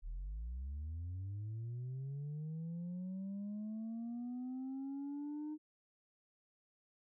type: linear sweep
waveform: sine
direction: up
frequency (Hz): 36.5 to 307.6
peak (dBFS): -38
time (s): 0.02-5.58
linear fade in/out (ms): 50
effects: tanh soft clip ceiling -39 dBFS